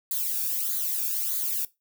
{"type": "noise with flanger", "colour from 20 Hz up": "violet", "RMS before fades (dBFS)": -28, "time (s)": [0.11, 1.65], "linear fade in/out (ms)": 2, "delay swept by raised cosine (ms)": [0.36, 1.01], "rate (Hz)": 1.6, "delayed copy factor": -0.8, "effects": ["noise-tail reverb RT60 0.2 s tail -19 dB re dry"]}